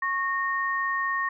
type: tone pair together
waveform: sine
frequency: 1098.8 / 1848 Hz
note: C#6 / A#6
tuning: -16 / -16 cents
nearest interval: major sixth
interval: 900 cents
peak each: -27 dBFS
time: 0.02-1.29 s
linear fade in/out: 5 ms
effects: none